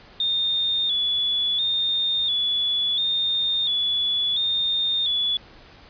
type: tone with vibrato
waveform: sine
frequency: 3534 Hz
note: A7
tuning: 7 cents sharp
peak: -20 dBFS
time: 0.2-5.37 s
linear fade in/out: 2 ms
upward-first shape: square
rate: 0.72 Hz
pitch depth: 54 cents each way
effects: pink hiss -48 dBFS RMS until 5.89 s + resampled to 11025 Hz